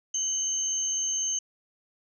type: tone pair together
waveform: sine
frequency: 2993 / 6342 Hz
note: F#7 / G8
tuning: +19 / +19 cents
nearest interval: octave + minor second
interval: 1300 cents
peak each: -36 / -26 dBFS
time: 0.14-1.39 s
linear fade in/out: 5 ms
effects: none